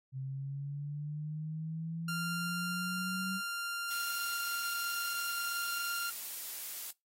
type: linear sweep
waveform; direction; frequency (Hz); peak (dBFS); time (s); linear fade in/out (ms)
sine; up; 131.6 to 190.8; -36; 0.12-3.41; 50
type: tone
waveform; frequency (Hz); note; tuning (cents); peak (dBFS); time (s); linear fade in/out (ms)
sawtooth; 1392; F6; -6; -32; 2.08-6.1; 5
type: noise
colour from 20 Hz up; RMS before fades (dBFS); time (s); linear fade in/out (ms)
blue; -41; 3.9-6.91; 5
effects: noise-tail reverb RT60 0.2 s tail -23 dB re dry + AAC 48 kbps